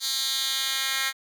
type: tone with high-pass filter sweep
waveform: 10% pulse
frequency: 268 Hz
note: C4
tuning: 42 cents sharp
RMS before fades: -27 dBFS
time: 0-1.13 s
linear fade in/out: 50 ms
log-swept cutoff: 4400 to 2200 Hz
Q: 2.2
effects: none